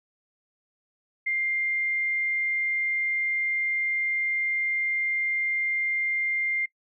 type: tone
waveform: sine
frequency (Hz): 2100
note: C7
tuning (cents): +6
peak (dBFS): -24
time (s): 1.26-6.66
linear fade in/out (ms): 10
effects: noise-tail reverb RT60 0.1 s tail -22 dB re dry